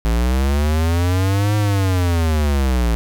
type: linear two-way sweep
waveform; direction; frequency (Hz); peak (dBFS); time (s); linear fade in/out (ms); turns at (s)
square; up then down; 54.5 to 105.9 to 55.7; -15; 0.05-2.95; 0; 1.56
effects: none